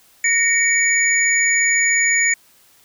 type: tone cluster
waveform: sine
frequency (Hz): 1860 / 2257 / 6900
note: A#6 / C#7 / A8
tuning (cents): -4 / +31 / -35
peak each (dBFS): -18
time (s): 0.24-2.34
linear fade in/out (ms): 5
effects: white hiss -53 dBFS RMS until 2.84 s